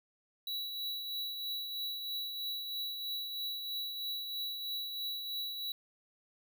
square tone with tremolo, 3924 Hz, B7, 12 cents flat, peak -35 dBFS, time 0.47-5.72 s, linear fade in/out 2 ms, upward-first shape triangle, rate 3.1 Hz, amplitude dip 45%, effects none

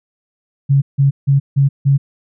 sine tone bursts, 138.59 Hz, C#3, in tune, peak -8 dBFS, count 5, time 0.69-1.98 s, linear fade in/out 20 ms, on 130 ms, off 160 ms, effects none

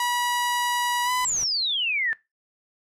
sawtooth tone with pitch glide, 970 to 1001.9 Hz, B5 to B5, -31 to +25 cents, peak -19 dBFS, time 0-1.25 s, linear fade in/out 2 ms, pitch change +56 cents, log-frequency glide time 1.04-1.11 s
pink noise with exponential growth, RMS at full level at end -39 dBFS, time 0.7-1.44 s, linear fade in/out 5 ms, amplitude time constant 160 ms
sine exponential sweep, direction down, 7770 to 1734 Hz, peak -22 dBFS, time 1.25-2.13 s, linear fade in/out 0 ms
effects noise-tail reverb RT60 0.2 s tail -19 dB re dry + resampled to 32000 Hz

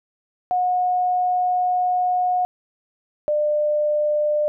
sine tone pair in turn, 726 / 598.4 Hz, F#5 / D5, -33 / +32 cents, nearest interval minor third, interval 335 cents, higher first, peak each -17 dBFS, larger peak neither, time 0.51-2.45 / 3.28-4.48 s, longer first, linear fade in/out 0 ms, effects none

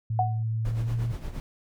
sine tone with pitch glide, 111.6 to 116.47 Hz, A2 to A#2, +25 to -1 cents, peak -25 dBFS, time 0.1-1.12 s, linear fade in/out 5 ms, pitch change +74 cents, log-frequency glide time 0.67-0.92 s
sine tone with exponential decay, 740 Hz, F#5, in tune, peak -18 dBFS, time 0.19-0.43 s, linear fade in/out 2 ms, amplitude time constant 51 ms
brown noise with tremolo, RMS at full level -33 dBFS, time 0.65-1.4 s, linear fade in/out 0 ms, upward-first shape sine, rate 8.6 Hz, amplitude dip 65%
effects none

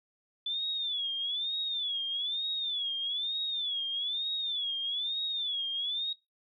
sine tone with vibrato, 3480 Hz, A7, 20 cents flat, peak -30 dBFS, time 0.46-6.13 s, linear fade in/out 5 ms, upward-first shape sine, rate 1.1 Hz, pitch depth 140 cents each way, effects noise-tail reverb RT60 0.2 s tail -20 dB re dry

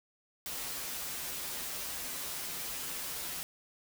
white noise with comb filter, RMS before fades -39 dBFS, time 0.46-3.43 s, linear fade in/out 0 ms, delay 9.4 ms, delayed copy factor -1, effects none

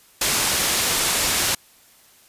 white low-pass noise, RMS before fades -21 dBFS, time 0.21-1.55 s, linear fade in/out 5 ms, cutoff 9800 Hz, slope 12 dB/octave, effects white hiss -53 dBFS RMS until 2.28 s + resampled to 32000 Hz

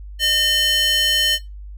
square tone with high-pass filter, 608 Hz, D#5, 40 cents flat, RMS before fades -17 dBFS, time 0.19-1.39 s, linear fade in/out 50 ms, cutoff 2600 Hz, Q 5.5, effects noise-tail reverb RT60 0.2 s tail -17 dB re dry + added 50 Hz sine -32 dBFS peak until 1.77 s

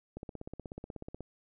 click train, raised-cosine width 2 ms, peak -28 dBFS, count 18, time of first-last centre 0.17-1.207 s, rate 16.4 Hz, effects none

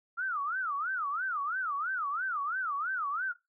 sine tone with vibrato, 1318.5 Hz, E6, in tune, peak -30 dBFS, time 0.17-3.33 s, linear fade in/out 20 ms, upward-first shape sine, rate 3 Hz, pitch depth 290 cents each way, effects noise-tail reverb RT60 0.2 s tail -18 dB re dry

